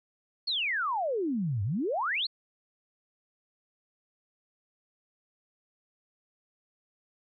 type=exponential two-way sweep; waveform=sine; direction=down then up; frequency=4500 to 93.9 to 4500 Hz; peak=-27 dBFS; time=0.47-2.27 s; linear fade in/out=10 ms; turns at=1.63 s; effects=none